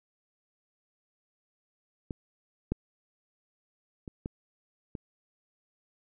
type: clicks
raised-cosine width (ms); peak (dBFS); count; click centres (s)
3; -22 / -15 / -27 / -21 / -24; 5; 2.108 / 2.72 / 4.078 / 4.259 / 4.952
effects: none